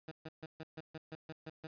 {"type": "tone bursts", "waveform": "15% pulse", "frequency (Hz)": 158.7, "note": "D#3", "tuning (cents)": 35, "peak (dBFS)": -37, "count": 10, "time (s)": [0.08, 1.67], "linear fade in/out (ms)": 2, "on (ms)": 33, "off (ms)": 140, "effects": ["resampled to 11025 Hz"]}